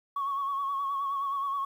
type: tone with vibrato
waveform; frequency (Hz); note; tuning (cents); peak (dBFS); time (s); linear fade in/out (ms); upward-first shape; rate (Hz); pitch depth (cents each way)
sine; 1108.7; C#6; 0; -27; 0.16-1.65; 5; sine; 9.5; 42
effects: tanh soft clip ceiling -24 dBFS + 10-bit